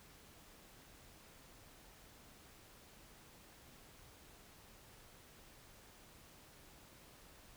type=silence; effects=pink hiss -61 dBFS RMS until 7.56 s